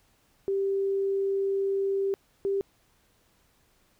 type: tone pair in turn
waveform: sine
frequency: 392 / 394.1 Hz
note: G4 / G4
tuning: 0 / +9 cents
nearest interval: unison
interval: 9 cents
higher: second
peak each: -24 dBFS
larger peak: neither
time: 0.48-2.14 / 2.45-2.61 s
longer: first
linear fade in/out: 0 ms
effects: pink hiss -66 dBFS RMS until 3.99 s